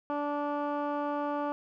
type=tone with low-pass filter; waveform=15% pulse; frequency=291.1 Hz; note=D4; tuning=15 cents flat; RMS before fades=-32 dBFS; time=0.1-1.52 s; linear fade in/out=0 ms; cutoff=1200 Hz; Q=1.2; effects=none